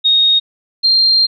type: tone pair in turn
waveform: sine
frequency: 3729 / 4186 Hz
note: A#7 / C8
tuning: 0 / 0 cents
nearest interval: major second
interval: 200 cents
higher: second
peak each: -8 dBFS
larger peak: neither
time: 0.04-0.4 / 0.83-1.27 s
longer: second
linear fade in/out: 20 ms
effects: none